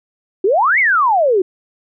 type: exponential two-way sweep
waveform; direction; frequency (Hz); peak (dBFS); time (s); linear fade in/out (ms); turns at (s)
sine; up then down; 353.7 to 2257 to 353.7; -10; 0.44-1.42; 5; 0.79
effects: none